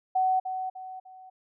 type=tone with echo; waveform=sine; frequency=750 Hz; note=F#5; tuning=23 cents sharp; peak=-21 dBFS; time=0.15-0.4 s; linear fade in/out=10 ms; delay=300 ms; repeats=3; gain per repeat=-8 dB; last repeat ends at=1.3 s; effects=none